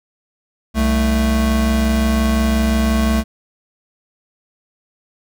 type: tone pair together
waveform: square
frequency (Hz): 64.93 / 220.5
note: C2 / A3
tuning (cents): -13 / +4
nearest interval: octave + major sixth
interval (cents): 2117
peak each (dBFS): -17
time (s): 0.74-3.24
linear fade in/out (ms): 50
effects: none